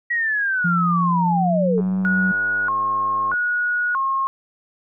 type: linear sweep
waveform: sine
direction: down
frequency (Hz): 1927 to 412.5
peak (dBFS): -18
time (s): 0.1-1.81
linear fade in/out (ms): 10
type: tone with pitch glide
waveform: sine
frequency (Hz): 173.6 to 188.22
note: F3 to F#3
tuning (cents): -10 to +30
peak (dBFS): -18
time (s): 0.64-2.32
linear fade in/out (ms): 10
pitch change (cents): +140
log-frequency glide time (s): 1.33-1.98
type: click train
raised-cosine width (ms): 1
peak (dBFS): -24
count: 160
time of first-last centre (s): 1.78-3.339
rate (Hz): 102
type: tone with vibrato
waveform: sine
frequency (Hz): 1252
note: D#6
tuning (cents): +10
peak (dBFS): -18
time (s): 2.05-4.27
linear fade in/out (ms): 0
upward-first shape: square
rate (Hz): 0.79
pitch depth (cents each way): 260
effects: none